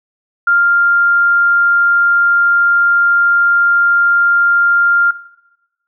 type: tone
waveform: sine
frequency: 1396.9 Hz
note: F6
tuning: in tune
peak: -8 dBFS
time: 0.47-5.11 s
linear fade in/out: 5 ms
effects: noise-tail reverb RT60 1.0 s tail -18 dB re dry